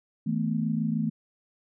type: chord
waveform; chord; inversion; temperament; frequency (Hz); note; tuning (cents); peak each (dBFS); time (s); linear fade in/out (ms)
sine; E suspended fourth; none; equal with one note detuned; 161.05 / 220 / 246.9; E3 / A3 / B3; -40 / 0 / 0; -29 / -27 / -32; 0.26-1.1; 10
effects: none